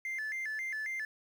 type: tone with vibrato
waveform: triangle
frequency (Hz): 1908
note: A#6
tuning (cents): +40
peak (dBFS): -32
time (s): 0.05-1.05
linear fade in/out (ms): 2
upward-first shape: square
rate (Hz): 3.7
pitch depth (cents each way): 160
effects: tanh soft clip ceiling -28 dBFS + 10-bit